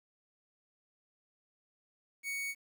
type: tone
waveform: 45% pulse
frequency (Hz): 2230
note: C#7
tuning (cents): +10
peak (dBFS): -35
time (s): 2.23-2.55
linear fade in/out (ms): 50
effects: 11-bit